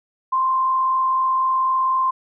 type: tone with frequency modulation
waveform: sine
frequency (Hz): 1046.5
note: C6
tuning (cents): 0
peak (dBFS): -16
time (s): 0.32-2.11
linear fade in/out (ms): 10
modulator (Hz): 44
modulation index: 0.33
effects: none